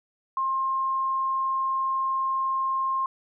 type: tone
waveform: sine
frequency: 1063 Hz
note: C6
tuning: 27 cents sharp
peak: -23 dBFS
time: 0.37-3.06 s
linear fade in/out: 2 ms
effects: none